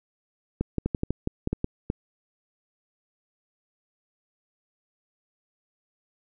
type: clicks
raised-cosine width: 3 ms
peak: -12 dBFS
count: 11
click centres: 0.61 / 0.783 / 0.86 / 0.948 / 1.034 / 1.106 / 1.274 / 1.474 / 1.53 / 1.644 / 1.901 s
effects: none